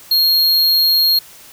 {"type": "tone", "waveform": "square", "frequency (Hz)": 4255, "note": "C8", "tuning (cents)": 28, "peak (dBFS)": -11, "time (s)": [0.11, 1.19], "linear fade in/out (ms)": 5, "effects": ["white hiss -41 dBFS RMS until 1.52 s"]}